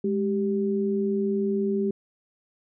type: tone pair together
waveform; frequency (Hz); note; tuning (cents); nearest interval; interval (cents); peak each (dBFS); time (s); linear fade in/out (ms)
sine; 207.1 / 391; G#3 / G4; -5 / -4; major seventh; 1101; -25; 0.04-1.91; 5
effects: none